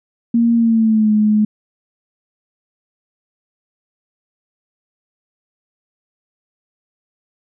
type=tone with pitch glide; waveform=sine; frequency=233.1 to 212.5 Hz; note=A#3 to G#3; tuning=0 to +40 cents; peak=-10 dBFS; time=0.34-1.45 s; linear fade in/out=5 ms; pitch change=-160 cents; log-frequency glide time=0.55-1.12 s; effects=none